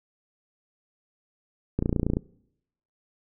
click train, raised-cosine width 3 ms, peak -11 dBFS, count 12, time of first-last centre 1.79-2.169 s, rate 29 Hz, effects noise-tail reverb RT60 0.8 s tail -24 dB re dry

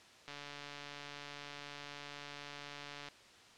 click train, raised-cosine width 0.2 ms, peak -29 dBFS, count 405, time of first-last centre 0.28-3.086 s, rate 144 Hz, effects white hiss -59 dBFS RMS until 3.57 s + low-pass 5000 Hz 12 dB/octave

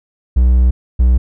triangle tone pair in turn, 62 / 61.73 Hz, B1 / B1, +7 / 0 cents, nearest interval unison, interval 7 cents, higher first, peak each -5 dBFS, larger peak neither, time 0.36-0.71 / 0.99-1.18 s, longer first, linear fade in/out 10 ms, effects none

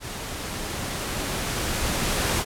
pink noise with level ramp, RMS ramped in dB -34 to -23 dBFS, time 0-2.45 s, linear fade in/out 50 ms, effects low-pass 12000 Hz 12 dB/octave

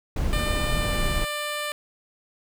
brown noise, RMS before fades -25 dBFS, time 0.16-1.25 s, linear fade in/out 5 ms
10% pulse tone with pitch glide, 599 to 593.8 Hz, D5 to D5, +34 to +19 cents, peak -19 dBFS, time 0.33-1.72 s, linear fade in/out 0 ms, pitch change -15 cents, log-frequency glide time 0.74-0.92 s
effects none

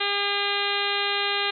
harmonic tone, 404 Hz, G#4, 48 cents flat, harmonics 1 / 2 / 3 / 4 / 5 / 6 / 7 / 8 / 9 / 10, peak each -32 / -32 / -32 / -32 / -32 / -32 / -32 / -32 / -32 / -32 dBFS, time 0-1.51 s, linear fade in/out 10 ms, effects none

